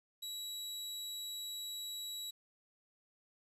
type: tone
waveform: sawtooth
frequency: 3900 Hz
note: B7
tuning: 23 cents flat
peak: -38 dBFS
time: 0.22-2.31 s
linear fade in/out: 10 ms
effects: resampled to 32000 Hz + 11-bit